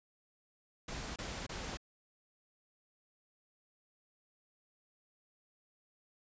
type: noise bursts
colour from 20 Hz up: pink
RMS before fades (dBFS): -42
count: 3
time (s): 0.88-1.772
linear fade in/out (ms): 5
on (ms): 280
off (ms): 26
effects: resampled to 16000 Hz